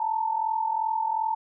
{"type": "tone pair together", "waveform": "sine", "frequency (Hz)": [880, 922.7], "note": ["A5", "A#5"], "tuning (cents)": [0, -18], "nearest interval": "minor second", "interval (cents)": 82, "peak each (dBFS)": [-25, -29], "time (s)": [0, 1.35], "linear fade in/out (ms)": 5, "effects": []}